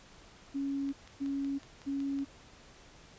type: tone bursts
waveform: sine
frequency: 277.2 Hz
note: C#4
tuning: in tune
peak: -31 dBFS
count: 3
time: 0.54-2.25 s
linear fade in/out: 20 ms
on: 390 ms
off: 270 ms
type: click train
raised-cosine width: 0.2 ms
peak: -34 dBFS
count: 8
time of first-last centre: 0.89-2.189 s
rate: 5.39 Hz
effects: pink hiss -56 dBFS RMS until 3.18 s + resampled to 16000 Hz